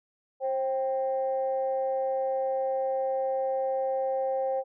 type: tone pair together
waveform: sine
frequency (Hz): 531.6 / 784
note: C5 / G5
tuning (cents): +27 / 0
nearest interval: perfect fifth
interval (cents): 673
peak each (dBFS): -26 / -31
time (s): 0.4-4.64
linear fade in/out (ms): 50
effects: tanh soft clip ceiling -18 dBFS